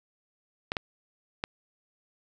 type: clicks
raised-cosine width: 0.3 ms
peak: -13 dBFS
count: 3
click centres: 0.719 / 0.768 / 1.439 s
effects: none